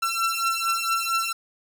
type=beating tone pair; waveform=sawtooth; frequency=1347 / 1351.4 Hz; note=E6 / E6; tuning=+37 / +43 cents; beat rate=4.4 Hz; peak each=-22 dBFS; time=0.02-1.33 s; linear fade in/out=10 ms; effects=none